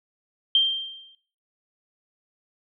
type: tone with exponential decay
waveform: sine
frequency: 3163 Hz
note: G7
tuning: 15 cents sharp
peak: -13 dBFS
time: 0.55-1.15 s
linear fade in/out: 2 ms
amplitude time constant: 130 ms
effects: noise-tail reverb RT60 0.6 s tail -19 dB re dry